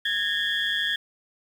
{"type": "tone cluster", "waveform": "sine", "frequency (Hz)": [1663, 1815, 3227, 3429], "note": ["G#6", "A#6", "G7", "A7"], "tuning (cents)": [2, -47, 50, -45], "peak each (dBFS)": -28, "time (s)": [0.05, 0.96], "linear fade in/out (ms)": 5, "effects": ["tanh soft clip ceiling -16 dBFS", "8-bit"]}